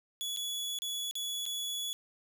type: tone with dropouts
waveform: sawtooth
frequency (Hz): 3397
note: G#7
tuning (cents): +38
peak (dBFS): -31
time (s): 0.21-1.93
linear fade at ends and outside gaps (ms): 0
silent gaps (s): 0.363-0.371 / 0.788-0.82 / 1.111-1.154 / 1.455-1.463
effects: none